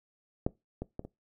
clicks, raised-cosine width 2 ms, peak -14 / -22 / -23 / -29 dBFS, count 4, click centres 0.465 / 0.82 / 0.994 / 1.05 s, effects noise-tail reverb RT60 0.2 s tail -21 dB re dry

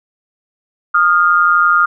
sine tone pair together, 1233.3 / 1405 Hz, D#6 / F6, -16 / +10 cents, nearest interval major second, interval 226 cents, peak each -11 dBFS, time 0.94-1.86 s, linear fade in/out 10 ms, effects none

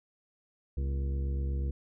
harmonic tone with a mistuned harmonic, 68.1 Hz, C#2, 30 cents flat, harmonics 1 / 2 / 3 / 4 / 5 / 6 / 7, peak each -29 / -39 / -47 / -50 / -47 / -55 / -50 dBFS, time 0.77-1.71 s, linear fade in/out 5 ms, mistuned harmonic 4, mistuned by -130 cents, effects none

